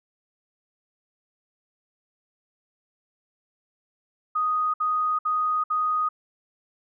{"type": "tone bursts", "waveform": "sine", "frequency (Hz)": 1244.5, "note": "D#6", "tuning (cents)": 0, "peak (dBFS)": -21, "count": 4, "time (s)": [4.35, 6.09], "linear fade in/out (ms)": 10, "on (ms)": 390, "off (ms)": 60, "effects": []}